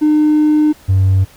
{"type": "tone pair in turn", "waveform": "triangle", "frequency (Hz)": [303.5, 95.6], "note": ["D#4", "G2"], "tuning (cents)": [-43, -43], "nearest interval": "octave + minor sixth", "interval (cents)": 2000, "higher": "first", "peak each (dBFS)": -5, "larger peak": "neither", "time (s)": [[0.01, 0.73], [0.88, 1.25]], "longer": "first", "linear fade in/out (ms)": 20, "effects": ["tanh soft clip ceiling -4 dBFS", "pink hiss -44 dBFS RMS until 1.36 s"]}